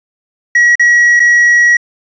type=tone with dropouts; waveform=triangle; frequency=1915 Hz; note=A#6; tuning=46 cents sharp; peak=-3 dBFS; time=0.55-1.77 s; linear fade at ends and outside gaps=5 ms; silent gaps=0.755-0.795 / 1.196-1.2 s; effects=resampled to 16000 Hz + 7-bit